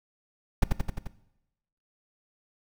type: noise with echo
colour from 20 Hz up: brown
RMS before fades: -18 dBFS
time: 0.62-0.64 s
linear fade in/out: 5 ms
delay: 87 ms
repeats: 5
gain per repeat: -3 dB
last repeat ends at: 1.075 s
effects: noise-tail reverb RT60 0.9 s tail -17 dB re dry